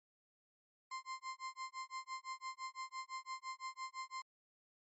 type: tone with tremolo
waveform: 35% pulse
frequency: 1046.5 Hz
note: C6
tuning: in tune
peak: -39 dBFS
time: 0.91-4.22 s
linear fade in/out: 5 ms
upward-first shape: sine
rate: 5.9 Hz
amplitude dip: 100%
effects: MP3 32 kbps